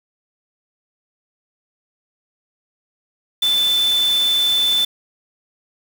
sine tone in noise, 3520 Hz, A7, in tune, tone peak -14 dBFS, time 3.42-4.85 s, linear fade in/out 5 ms, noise white, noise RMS -29 dBFS, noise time 3.42-4.85 s, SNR +12 dB, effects none

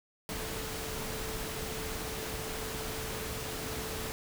sine tone in noise, 440 Hz, A4, in tune, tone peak -43 dBFS, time 0.29-4.12 s, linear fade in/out 0 ms, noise pink, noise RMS -38 dBFS, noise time 0.29-4.12 s, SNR -8 dB, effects none

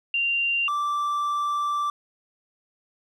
sine / triangle tone pair in turn, 2775 / 1170.8 Hz, F7 / D6, -12 / -6 cents, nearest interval octave + minor third, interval 1494 cents, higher first, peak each -21 / -21 dBFS, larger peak neither, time 0.14-0.68 / 0.68-1.9 s, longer second, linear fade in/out 2 ms, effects none

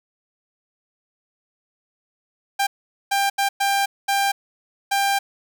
sawtooth tone bursts at uneven times, 794 Hz, G5, 22 cents sharp, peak -14 dBFS, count 6, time 2.59-2.67 / 3.11-3.3 / 3.38-3.49 / 3.6-3.86 / 4.08-4.32 / 4.91-5.19 s, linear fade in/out 10 ms, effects none

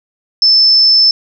sine tone, 5274 Hz, E8, in tune, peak -5 dBFS, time 0.42-1.11 s, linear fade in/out 2 ms, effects none

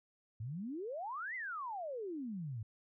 sine exponential two-way sweep, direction up then down, 101.9 to 2093 to 101.9 Hz, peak -39 dBFS, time 0.4-2.63 s, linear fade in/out 5 ms, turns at 1.35 s, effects none

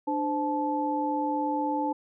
sine tone cluster, 297.3 / 518 / 869 Hz, D4 / C5 / A5, +21 / -17 / -22 cents, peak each -29 / -34 / -28 dBFS, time 0.07-1.93 s, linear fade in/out 10 ms, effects none

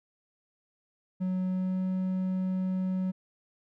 triangle tone with pitch glide, 185 to 186.39 Hz, F#3 to F#3, 0 to +13 cents, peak -25 dBFS, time 1.2-3.12 s, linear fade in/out 20 ms, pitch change +13 cents, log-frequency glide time 1.46-1.83 s, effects none

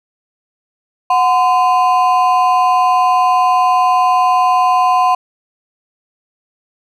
triangle ring-modulated tone, 880 Hz, A5, in tune, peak -4 dBFS, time 1.1-5.15 s, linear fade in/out 5 ms, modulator 145 Hz, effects none

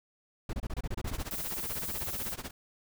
brown noise bursts, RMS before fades -33 dBFS, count 11, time 0.49-1.222 s, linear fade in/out 5 ms, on 42 ms, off 27 ms
pink noise with tremolo, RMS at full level -38 dBFS, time 1.07-2.51 s, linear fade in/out 5 ms, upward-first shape sine, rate 16 Hz, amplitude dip 90%
violet noise, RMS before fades -37 dBFS, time 1.31-2.34 s, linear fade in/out 0 ms
effects none

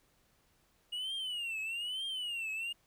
triangle tone with vibrato, 2871 Hz, F7, 47 cents sharp, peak -34 dBFS, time 0.92-2.73 s, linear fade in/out 10 ms, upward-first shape triangle, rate 1.1 Hz, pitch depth 200 cents each way, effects pink hiss -71 dBFS RMS until 2.86 s

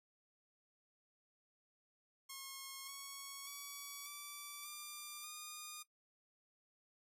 5% pulse tone with pitch steps, 1080 / 1106.5 / 1133.7 / 1161.5 / 1190.1 / 1219.3 Hz, C#6 / C#6 / C#6 / D6 / D6 / D#6, -45 / -3 / +39 / -20 / +23 / -35 cents, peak -36 dBFS, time 2.29-5.83 s, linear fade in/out 10 ms, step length 590 ms, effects noise-tail reverb RT60 0.1 s tail -18 dB re dry + AAC 48 kbps

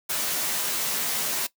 white noise with comb filter, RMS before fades -27 dBFS, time 0.09-1.47 s, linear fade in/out 10 ms, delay 13 ms, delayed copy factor +0.9, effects noise-tail reverb RT60 0.1 s tail -18 dB re dry + high-pass 150 Hz 12 dB/octave

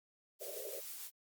blue noise with tremolo, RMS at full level -45 dBFS, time 0.39-1.11 s, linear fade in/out 50 ms, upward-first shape triangle, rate 6.5 Hz, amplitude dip 30%
white band-pass noise, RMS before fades -48 dBFS, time 0.4-0.81 s, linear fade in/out 20 ms, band 380 to 630 Hz, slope 96 dB/octave
effects Opus 48 kbps

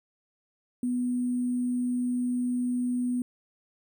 sine tone with sample-and-hold, 246.9 Hz, B3, in tune, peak -25 dBFS, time 0.83-3.22 s, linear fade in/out 2 ms, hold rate 8820 Hz, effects none

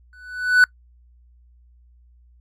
triangle tone with exponential growth, 1490 Hz, F#6, 12 cents sharp, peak -5 dBFS, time 0.13-0.64 s, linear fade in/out 1 ms, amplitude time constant 110 ms, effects noise-tail reverb RT60 0.1 s tail -26 dB re dry + added 60 Hz sine -50 dBFS peak until 2.4 s

